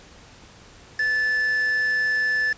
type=tone with quantisation; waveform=triangle; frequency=1744 Hz; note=A6; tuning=16 cents flat; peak=-18 dBFS; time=0.99-2.53 s; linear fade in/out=5 ms; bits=5; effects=pink hiss -48 dBFS RMS until 2.57 s + resampled to 16000 Hz